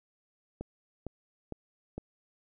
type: click train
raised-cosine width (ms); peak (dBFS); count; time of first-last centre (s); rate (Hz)
2; -24; 4; 0.61-1.98; 2.19
effects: none